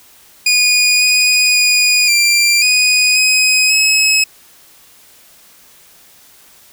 20% pulse tone with pitch steps, 2459 / 2477 / 2462 / 2371 / 2484 / 2521 / 2568 Hz, D#7 / D#7 / D#7 / D7 / D#7 / D#7 / E7, -21 / -8 / -19 / +16 / -3 / +22 / -46 cents, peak -4 dBFS, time 0.46-4.24 s, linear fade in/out 5 ms, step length 540 ms, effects white hiss -45 dBFS RMS until 6.72 s

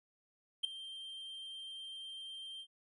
triangle tone with ADSR envelope, 3156 Hz, G7, 11 cents sharp, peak -26 dBFS, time 0.63-2.67 s, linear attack 16 ms, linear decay 5 ms, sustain -17 dB, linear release 67 ms, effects resampled to 24000 Hz

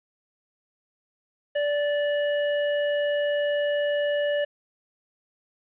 square tone, 583 Hz, D5, 13 cents flat, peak -23 dBFS, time 1.55-4.45 s, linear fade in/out 10 ms, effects resampled to 8000 Hz + 9-bit

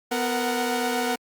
sawtooth tone cluster, 249 / 463.3 / 739 Hz, B3 / A#4 / F#5, +14 / -11 / -2 cents, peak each -24 dBFS, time 0.11-1.16 s, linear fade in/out 10 ms, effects Opus 48 kbps

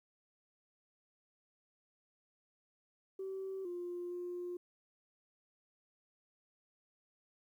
sine tone with pitch steps, 383.6 / 352.4 / 354.5 Hz, G4 / F4 / F4, -37 / +16 / +26 cents, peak -38 dBFS, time 3.19-4.57 s, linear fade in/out 5 ms, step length 460 ms, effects tanh soft clip ceiling -35 dBFS + 12-bit

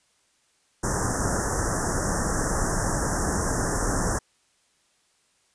pink band-stop noise, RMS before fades -25 dBFS, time 0.83-4.19 s, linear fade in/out 10 ms, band 1800 to 5500 Hz, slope 96 dB/octave, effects white hiss -66 dBFS RMS until 5.54 s + resampled to 22050 Hz

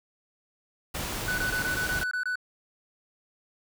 pink noise, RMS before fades -33 dBFS, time 0.94-2.04 s, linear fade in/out 10 ms
triangle tone bursts, 1490 Hz, F#6, 12 cents sharp, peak -25 dBFS, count 9, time 1.28-2.356 s, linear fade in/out 2 ms, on 100 ms, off 22 ms
effects none

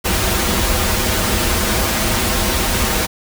pink noise with comb filter, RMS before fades -17 dBFS, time 0.04-3.07 s, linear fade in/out 20 ms, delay 7 ms, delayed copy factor -0.75, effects none

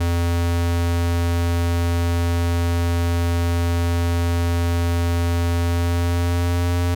square tone with pitch glide, 85.7 to 87.4 Hz, F2 to F2, -32 to +2 cents, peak -18 dBFS, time 0-6.95 s, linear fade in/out 10 ms, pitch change +34 cents, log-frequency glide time 5.61-6.79 s, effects none

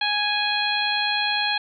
harmonic tone, 830.6 Hz, G#5, in tune, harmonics 1 / 2 / 3 / 4 / 5, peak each -27 / -27 / -27 / -27 / -27 dBFS, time 0.01-1.58 s, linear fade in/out 5 ms, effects none

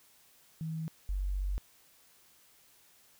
sine tone pair in turn, 160.1 / 47.6 Hz, D#3 / F#1, +50 / +50 cents, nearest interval octave + major sixth, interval 2100 cents, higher first, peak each -34 / -30 dBFS, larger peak second, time 0.61-0.88 / 1.09-1.58 s, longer second, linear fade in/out 0 ms, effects white hiss -63 dBFS RMS until 3.19 s

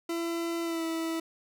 40% pulse tone with pitch glide, 336.1 to 327.1 Hz, E4 to E4, +34 to -13 cents, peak -29 dBFS, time 0.09-1.2 s, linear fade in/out 5 ms, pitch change -47 cents, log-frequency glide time 0.63-0.84 s, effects none

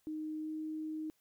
sine tone with pitch glide, 310 to 312 Hz, D#4 to D#4, -6 to +5 cents, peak -37 dBFS, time 0.07-1.1 s, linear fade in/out 0 ms, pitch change +11 cents, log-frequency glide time 0.41-0.49 s, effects white hiss -75 dBFS RMS until 1.2 s

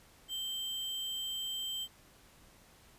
sine tone with sample-and-hold, 3133 Hz, G7, 2 cents flat, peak -35 dBFS, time 0.28-1.88 s, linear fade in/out 50 ms, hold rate 11025 Hz, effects pink hiss -61 dBFS RMS until 2.98 s + resampled to 32000 Hz

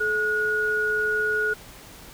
sine tone pair together, 429.9 / 1449 Hz, A4 / F#6, -40 / -37 cents, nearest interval octave + major sixth, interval 2103 cents, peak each -27 / -22 dBFS, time 0-1.54 s, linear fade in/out 10 ms, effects pink hiss -45 dBFS RMS until 2.13 s

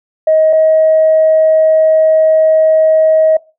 sine tone pair in turn, 630 / 632.8 Hz, D#5 / D#5, +21 / +29 cents, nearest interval unison, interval 8 cents, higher second, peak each -5 dBFS, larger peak neither, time 0.27-0.53 / 0.53-3.37 s, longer second, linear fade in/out 5 ms, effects noise-tail reverb RT60 0.3 s tail -21 dB re dry + tanh soft clip ceiling -1 dBFS

